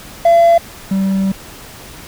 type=tone pair in turn; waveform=triangle; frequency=678 / 193.19 Hz; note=E5 / G3; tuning=+49 / -25 cents; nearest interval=octave + minor seventh; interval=2174 cents; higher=first; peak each=-3 / -10 dBFS; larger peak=first; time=0.25-0.58 / 0.91-1.32 s; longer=second; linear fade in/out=5 ms; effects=tanh soft clip ceiling 0 dBFS + pink hiss -35 dBFS RMS until 2.07 s